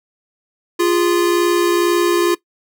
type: tone pair together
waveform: square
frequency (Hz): 347.8 / 409.9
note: F4 / G#4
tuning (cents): -7 / -23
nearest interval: minor third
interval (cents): 284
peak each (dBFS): -14 / -21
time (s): 0.79-2.35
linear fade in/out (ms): 10
effects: noise-tail reverb RT60 0.1 s tail -18 dB re dry